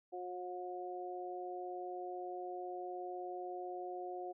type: harmonic tone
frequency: 180.4 Hz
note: F#3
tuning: 44 cents flat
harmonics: 2 / 3 / 4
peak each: -44 / -50 / -44 dBFS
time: 0.12-4.33 s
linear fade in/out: 20 ms
effects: none